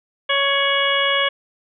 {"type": "harmonic tone with a mistuned harmonic", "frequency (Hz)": 557, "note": "C#5", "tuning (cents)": 8, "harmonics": [1, 2, 3, 4, 5, 6], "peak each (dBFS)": [-23, -23, -23, -23, -23, -23], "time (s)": [0.29, 1.29], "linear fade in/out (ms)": 10, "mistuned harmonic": 5, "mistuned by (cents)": 66, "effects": []}